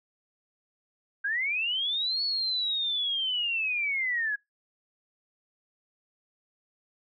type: linear two-way sweep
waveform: sine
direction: up then down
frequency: 1560 to 4435 to 1643 Hz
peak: -26 dBFS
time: 1.24-4.36 s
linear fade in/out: 10 ms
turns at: 2.23 s
effects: noise-tail reverb RT60 0.2 s tail -26 dB re dry